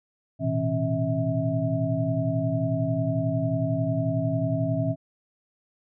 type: tone cluster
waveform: sine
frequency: 114.7 / 125.8 / 162.3 / 271.3 / 647 Hz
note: A#2 / B2 / E3 / C#4 / E5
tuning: -28 / +32 / -27 / -37 / -32 cents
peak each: -29 dBFS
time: 0.39-4.96 s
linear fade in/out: 50 ms
effects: none